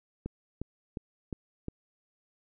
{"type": "click train", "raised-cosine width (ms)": 3, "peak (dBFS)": -22, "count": 5, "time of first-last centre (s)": [0.26, 1.683], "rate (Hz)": 2.81, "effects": []}